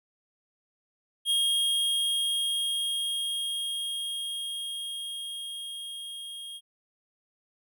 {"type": "tone with level ramp", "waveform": "square", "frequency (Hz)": 3252, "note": "G#7", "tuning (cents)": -37, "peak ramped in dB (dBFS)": [-23, -39], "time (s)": [1.25, 6.61], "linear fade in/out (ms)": 50, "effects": []}